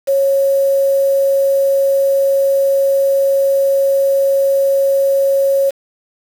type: tone with quantisation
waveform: sine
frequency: 549 Hz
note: C#5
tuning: 17 cents flat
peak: -10 dBFS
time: 0.07-5.71 s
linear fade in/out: 20 ms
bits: 5
effects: none